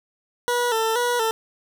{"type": "tone with vibrato", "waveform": "20% pulse", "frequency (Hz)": 465.4, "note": "A#4", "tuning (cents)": -3, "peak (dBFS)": -15, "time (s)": [0.48, 1.31], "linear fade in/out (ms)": 0, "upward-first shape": "square", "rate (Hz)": 2.1, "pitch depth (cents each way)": 72, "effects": []}